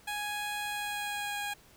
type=tone with pitch glide; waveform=15% pulse; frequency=830.6 to 819.6 Hz; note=G#5 to G#5; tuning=0 to -23 cents; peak=-27 dBFS; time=0.07-1.54 s; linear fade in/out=10 ms; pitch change=-23 cents; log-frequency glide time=0.64-1.39 s; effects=pink hiss -59 dBFS RMS until 1.76 s